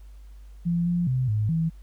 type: tone with pitch steps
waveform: sine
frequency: 171.4 / 174.4 / 128.3 / 106.5 / 163.1 Hz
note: F3 / F3 / C3 / G#2 / E3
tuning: -32 / -2 / -34 / +44 / -18 cents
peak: -21 dBFS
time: 0.65-1.7 s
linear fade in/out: 20 ms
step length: 210 ms
effects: added 50 Hz sine -42 dBFS peak until 1.82 s + pink hiss -64 dBFS RMS until 1.82 s